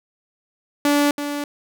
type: tone with echo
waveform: sawtooth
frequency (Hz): 289.5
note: D4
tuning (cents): -25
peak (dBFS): -11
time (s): 0.85-1.11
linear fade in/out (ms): 2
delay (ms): 330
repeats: 1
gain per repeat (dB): -9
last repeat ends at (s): 1.44
effects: none